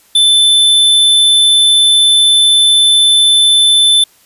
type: tone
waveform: square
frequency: 3524 Hz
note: A7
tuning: 2 cents sharp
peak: -6 dBFS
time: 0.15-4.04 s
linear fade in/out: 5 ms
effects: white hiss -48 dBFS RMS until 4.25 s + resampled to 32000 Hz